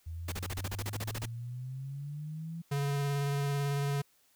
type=exponential sweep; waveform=sine; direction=up; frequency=80.8 to 168.7 Hz; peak=-37 dBFS; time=0.06-2.62 s; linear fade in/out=10 ms
type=noise bursts; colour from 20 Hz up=pink; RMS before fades=-38 dBFS; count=14; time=0.28-1.257 s; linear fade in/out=5 ms; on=41 ms; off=31 ms
type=tone with vibrato; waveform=square; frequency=141.5 Hz; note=C#3; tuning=36 cents sharp; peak=-30 dBFS; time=2.71-4.02 s; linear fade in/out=10 ms; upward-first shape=square; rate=18 Hz; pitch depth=12 cents each way
effects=white hiss -68 dBFS RMS until 4.35 s